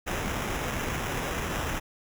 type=noise with sample-and-hold; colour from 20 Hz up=pink; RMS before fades=-31 dBFS; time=0.06-1.8 s; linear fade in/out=20 ms; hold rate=4410 Hz; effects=none